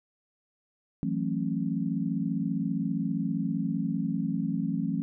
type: chord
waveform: sine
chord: F# minor seventh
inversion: third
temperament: equal with one note detuned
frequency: 164.81 / 185 / 220 / 270.4 Hz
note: E3 / F#3 / A3 / C#4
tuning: 0 / 0 / 0 / -43 cents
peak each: -32 dBFS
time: 1.03-5.02 s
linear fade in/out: 0 ms
effects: none